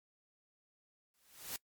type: noise with exponential growth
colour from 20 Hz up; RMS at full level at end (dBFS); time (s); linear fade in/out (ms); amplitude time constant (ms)
white; -39; 1.14-1.56; 1; 90
effects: noise-tail reverb RT60 0.1 s tail -23 dB re dry + MP3 96 kbps